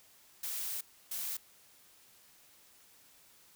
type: noise bursts at uneven times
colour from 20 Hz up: blue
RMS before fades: -38 dBFS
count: 2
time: 0.43-0.81 / 1.11-1.37 s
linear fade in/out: 5 ms
effects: white hiss -62 dBFS RMS until 3.55 s